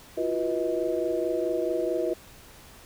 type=tone cluster; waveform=sine; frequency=338.9 / 363.5 / 486.8 / 632 Hz; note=E4 / F#4 / B4 / D#5; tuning=+48 / -31 / -25 / +27 cents; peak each=-30 dBFS; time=0.17-2.14 s; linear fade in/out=10 ms; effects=pink hiss -50 dBFS RMS until 2.85 s